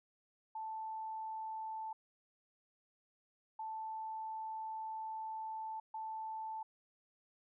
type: tone bursts at uneven times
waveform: sine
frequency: 880 Hz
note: A5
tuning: in tune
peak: -40 dBFS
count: 3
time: 0.55-1.93 / 3.59-5.8 / 5.94-6.63 s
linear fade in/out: 5 ms
effects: none